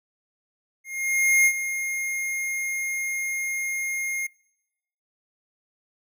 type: tone with ADSR envelope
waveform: square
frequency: 2134 Hz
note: C7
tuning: 34 cents sharp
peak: -15 dBFS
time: 0.84-4.27 s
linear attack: 620 ms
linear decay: 64 ms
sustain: -11 dB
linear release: 8 ms
effects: noise-tail reverb RT60 0.9 s tail -24 dB re dry